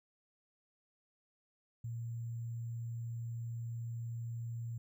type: tone with sample-and-hold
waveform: sine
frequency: 116.54 Hz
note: A#2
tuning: in tune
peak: -38 dBFS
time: 1.84-4.78 s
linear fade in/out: 5 ms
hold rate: 7350 Hz
effects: none